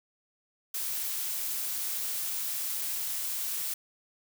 blue noise, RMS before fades -33 dBFS, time 0.74-3.74 s, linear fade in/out 5 ms, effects none

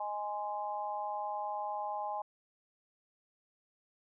sine tone with amplitude modulation, 830.6 Hz, G#5, in tune, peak -30 dBFS, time 0-2.22 s, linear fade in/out 5 ms, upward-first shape sine, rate 209 Hz, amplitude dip 100%, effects none

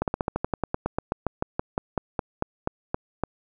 slowing click train, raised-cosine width 1 ms, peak -10 dBFS, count 23, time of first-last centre 0.02-3.236 s, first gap 58 ms, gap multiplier 1.08, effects none

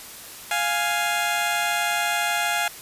15% pulse tone pair together, 698.5 / 830.7 Hz, F5 / G#5, 0 / 0 cents, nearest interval minor third, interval 300 cents, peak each -18 / -18 dBFS, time 0.51-2.68 s, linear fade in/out 2 ms, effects white hiss -40 dBFS RMS until 2.81 s + resampled to 32000 Hz

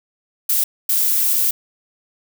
violet noise bursts at uneven times, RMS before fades -17 dBFS, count 2, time 0.49-0.64 / 0.89-1.51 s, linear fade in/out 5 ms, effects none

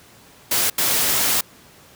white noise bursts at uneven times, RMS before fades -19 dBFS, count 2, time 0.51-0.7 / 0.78-1.41 s, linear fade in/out 5 ms, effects pink hiss -48 dBFS RMS until 1.95 s + high-pass 80 Hz 12 dB/octave

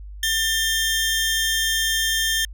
sawtooth tone pair together, 1789 / 3188 Hz, A6 / G7, +28 / +28 cents, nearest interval minor seventh, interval 1000 cents, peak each -19 dBFS, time 0.23-2.45 s, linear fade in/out 2 ms, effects added 50 Hz sine -34 dBFS peak until 2.53 s

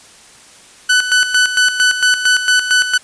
sawtooth tone with tremolo, 1496 Hz, F#6, 19 cents sharp, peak -5 dBFS, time 0.89-2.98 s, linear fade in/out 10 ms, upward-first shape square, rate 4.4 Hz, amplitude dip 65%, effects white hiss -42 dBFS RMS until 3.03 s + resampled to 22050 Hz

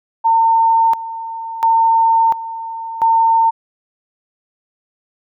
sine tone with tremolo, 907 Hz, A#5, 48 cents flat, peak -9 dBFS, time 0.24-3.51 s, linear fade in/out 20 ms, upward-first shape square, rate 0.72 Hz, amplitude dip 80%, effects none

